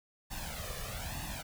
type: noise with flanger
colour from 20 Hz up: pink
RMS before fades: -40 dBFS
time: 0.3-1.43 s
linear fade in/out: 20 ms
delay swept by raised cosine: 1.1 to 1.71 ms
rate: 1.1 Hz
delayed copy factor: +0.85
effects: none